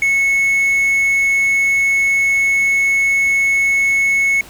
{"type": "tone", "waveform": "triangle", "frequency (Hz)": 2199, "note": "C#7", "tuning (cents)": -14, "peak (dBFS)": -10, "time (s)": [0.02, 4.41], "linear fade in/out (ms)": 2, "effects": ["pink hiss -39 dBFS RMS until 4.49 s"]}